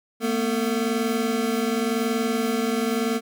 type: tone cluster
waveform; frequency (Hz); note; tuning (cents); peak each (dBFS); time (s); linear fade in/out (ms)
square; 223.9 / 244.8 / 448.9; A3 / B3 / A4; +30 / -15 / +35; -27; 0.2-3.21; 50
effects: none